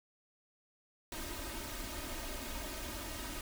pink noise with comb filter, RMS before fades -42 dBFS, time 1.12-3.41 s, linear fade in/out 2 ms, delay 3.2 ms, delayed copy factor +0.9, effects none

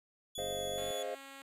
sawtooth tone with vibrato, 3414 Hz, G#7, 47 cents sharp, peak -38 dBFS, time 0.35-1.03 s, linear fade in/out 5 ms, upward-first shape sine, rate 2.4 Hz, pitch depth 11 cents each way
triangle chord, F minor seventh, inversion first, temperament equal, 415.3 / 523.3 / 622.3 / 698.5 Hz, Ab4 / C5 / Eb5 / F5, 0 / 0 / 0 / 0 cents, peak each -42 / -38 / -40 / -41 dBFS, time 0.38-1.15 s, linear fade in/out 5 ms
click train, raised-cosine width 3 ms, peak -37 dBFS, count 26, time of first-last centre 0.38-0.905 s, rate 47.6 Hz
5% pulse tone, 273.2 Hz, C#4, 25 cents flat, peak -37 dBFS, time 0.78-1.42 s, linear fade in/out 0 ms
effects resampled to 32000 Hz

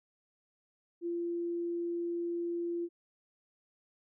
sine tone, 343.2 Hz, F4, 30 cents flat, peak -32 dBFS, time 1.01-2.89 s, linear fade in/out 50 ms, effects none

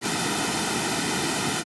pink noise with comb filter, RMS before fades -25 dBFS, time 0.01-1.64 s, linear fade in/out 50 ms, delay 1.8 ms, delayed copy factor -0.65, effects high-pass 150 Hz 12 dB/octave + resampled to 24000 Hz

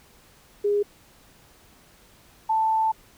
sine tone pair in turn, 410 / 882.9 Hz, G#4 / A5, -22 / +6 cents, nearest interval octave + minor second, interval 1328 cents, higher second, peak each -19 dBFS, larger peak neither, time 0.64-0.83 / 2.49-2.92 s, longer second, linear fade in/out 10 ms, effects pink hiss -55 dBFS RMS until 3.17 s

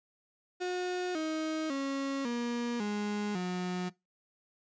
35% pulse tone with pitch steps, 361.7 / 314.9 / 274.1 / 238.6 / 207.7 / 180.85 Hz, F#4 / D#4 / C#4 / A#3 / G#3 / F#3, -39 / +21 / -19 / +41 / 0 / -39 cents, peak -30 dBFS, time 0.6-3.9 s, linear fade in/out 20 ms, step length 550 ms, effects noise-tail reverb RT60 0.2 s tail -21 dB re dry + resampled to 16000 Hz

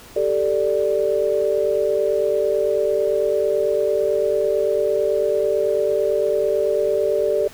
sine chord, G suspended second, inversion none, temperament just, 392 / 441 / 588 Hz, G4 / A4 / D5, 0 / +4 / +2 cents, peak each -22 / -21 / -20 dBFS, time 0.16-7.48 s, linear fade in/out 5 ms, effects pink hiss -43 dBFS RMS until 7.53 s

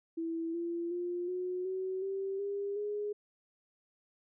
sine tone with pitch steps, 329.6 / 340.6 / 352 / 363.8 / 376 / 388.6 / 401.6 / 415 Hz, E4 / F4 / F4 / F#4 / F#4 / G4 / G4 / G#4, 0 / -43 / +14 / -29 / +28 / -15 / +42 / -1 cents, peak -33 dBFS, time 0.17-3.13 s, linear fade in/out 10 ms, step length 370 ms, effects none

